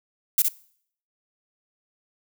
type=noise with echo; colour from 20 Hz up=violet; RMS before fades=-18 dBFS; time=0.38-0.42 s; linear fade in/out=2 ms; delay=64 ms; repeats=1; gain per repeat=-4 dB; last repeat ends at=0.484 s; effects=noise-tail reverb RT60 0.6 s tail -21 dB re dry